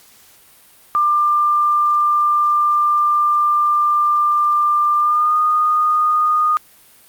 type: tone with pitch glide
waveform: sine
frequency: 1192 to 1229.1 Hz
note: D6 to D#6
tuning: +25 to -22 cents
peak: -12 dBFS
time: 0.95-6.57 s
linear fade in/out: 0 ms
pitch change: +53 cents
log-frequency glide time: 4.98-5.37 s
effects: white hiss -48 dBFS RMS until 7.08 s + Opus 48 kbps